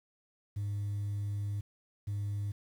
sine tone bursts at uneven times, 102.1 Hz, G#2, 29 cents flat, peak -30 dBFS, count 2, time 0.56-1.61 / 2.07-2.52 s, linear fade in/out 10 ms, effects tanh soft clip ceiling -31 dBFS + 10-bit

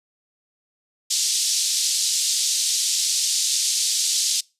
pink band-pass noise, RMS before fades -22 dBFS, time 1.1-4.41 s, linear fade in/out 10 ms, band 4100 to 8800 Hz, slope 24 dB/octave, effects noise-tail reverb RT60 0.3 s tail -26 dB re dry + resampled to 32000 Hz

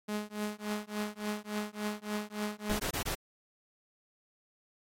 sawtooth tone with tremolo, 210 Hz, G#3, 19 cents sharp, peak -27 dBFS, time 0.08-2.8 s, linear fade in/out 10 ms, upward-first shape triangle, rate 3.5 Hz, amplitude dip 100%
pink noise bursts, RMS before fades -35 dBFS, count 4, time 2.69-3.152 s, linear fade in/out 10 ms, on 99 ms, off 22 ms
effects AAC 48 kbps

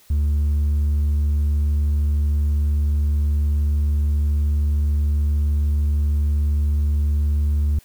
triangle tone with hard clipping, 73.42 Hz, D2, in tune, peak -15 dBFS, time 0.1-7.79 s, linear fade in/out 5 ms, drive 1 dB, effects white hiss -53 dBFS RMS until 7.84 s

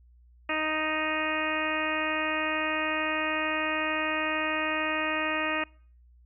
harmonic tone, 311.1 Hz, D#4, in tune, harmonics 1 / 2 / 3 / 4 / 5 / 6 / 7 / 8 / 9, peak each -35 / -34 / -37 / -34 / -39 / -33 / -39 / -33 / -38 dBFS, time 0.49-5.64 s, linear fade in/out 5 ms, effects noise-tail reverb RT60 0.5 s tail -26 dB re dry + added 60 Hz sine -54 dBFS peak until 6.25 s

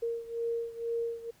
sine beating tone pair, 463.7 / 465.8 Hz, A#4 / A#4, -9 / -1 cents, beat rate 2.1 Hz, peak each -33 / -36 dBFS, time 0.02-1.31 s, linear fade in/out 10 ms, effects pink hiss -63 dBFS RMS until 1.4 s

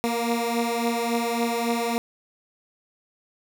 15% pulse beating tone pair, 233.1 / 236.7 Hz, A#3 / A#3, 0 / +27 cents, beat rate 3.6 Hz, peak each -18 / -22 dBFS, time 0.04-1.98 s, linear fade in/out 0 ms, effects none

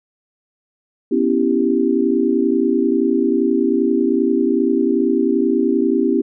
sine chord, C# half-diminished seventh, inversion third, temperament equal, 246.9 / 277.2 / 329.6 / 392 Hz, B3 / C#4 / E4 / G4, 0 / 0 / 0 / 0 cents, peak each -19 dBFS, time 1.11-6.22 s, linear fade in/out 10 ms, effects none

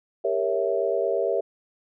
sine chord, G diminished seventh, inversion none, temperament equal with one note detuned, 397.2 / 466.2 / 554.4 / 659.3 Hz, G4 / Bb4 / Db5 / Fb5, +23 / 0 / 0 / 0 cents, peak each -27 dBFS, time 0.24-1.41 s, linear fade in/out 10 ms, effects none

